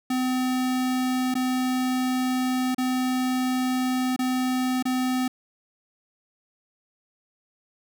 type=tone with dropouts; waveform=square; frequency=255.3 Hz; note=C4; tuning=42 cents flat; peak=-23 dBFS; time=0.1-5.28 s; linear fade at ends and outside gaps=5 ms; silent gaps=1.342-1.352 / 2.747-2.781 / 4.163-4.19 / 4.826-4.853 s; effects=none